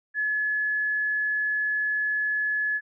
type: tone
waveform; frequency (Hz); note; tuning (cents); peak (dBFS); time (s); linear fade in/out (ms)
sine; 1707; G#6; +47; -23; 0.14-2.81; 50
effects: none